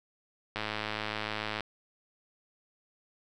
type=click train; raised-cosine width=0.3 ms; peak=-17 dBFS; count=113; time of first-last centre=0.56-1.607 s; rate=107 Hz; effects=none